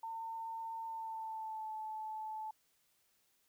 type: tone with pitch glide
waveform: sine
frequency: 904 to 869.7 Hz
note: A5 to A5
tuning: +47 to -20 cents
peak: -40 dBFS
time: 0.03-2.51 s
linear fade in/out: 5 ms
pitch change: -67 cents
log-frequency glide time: 0.82-1.72 s
effects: white hiss -75 dBFS RMS until 3.48 s